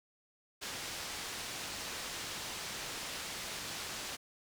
white low-pass noise, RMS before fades -42 dBFS, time 0.61-4.17 s, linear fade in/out 20 ms, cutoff 6100 Hz, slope 12 dB/octave, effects none

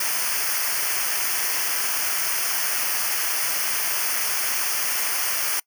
white noise with comb filter, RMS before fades -24 dBFS, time 0-5.6 s, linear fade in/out 5 ms, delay 0.26 ms, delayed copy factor -0.85, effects noise-tail reverb RT60 0.1 s tail -25 dB re dry

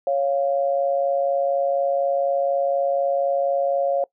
sine tone pair together, 554.4 / 698.5 Hz, C#5 / F5, 0 / 0 cents, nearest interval major third, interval 400 cents, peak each -19 / -24 dBFS, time 0.07-4.04 s, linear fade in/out 2 ms, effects noise-tail reverb RT60 0.1 s tail -22 dB re dry

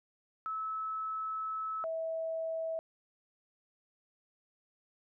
sine tone pair in turn, 1300 / 650 Hz, E6 / E5, -24 / -24 cents, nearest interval octave, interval 1200 cents, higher first, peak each -34 / -33 dBFS, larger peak second, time 0.46-1.84 / 1.84-2.79 s, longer first, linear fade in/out 0 ms, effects none

